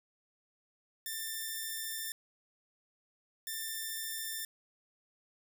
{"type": "tone bursts at uneven times", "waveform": "5% pulse", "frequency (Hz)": 1786, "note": "A6", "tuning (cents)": 25, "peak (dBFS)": -26, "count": 2, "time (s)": [[1.06, 2.12], [3.47, 4.45]], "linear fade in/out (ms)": 2, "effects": []}